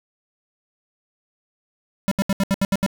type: tone bursts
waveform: square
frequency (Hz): 196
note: G3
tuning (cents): 0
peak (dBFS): -17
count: 8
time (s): 2.08-2.863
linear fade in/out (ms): 0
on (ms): 34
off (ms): 73
effects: none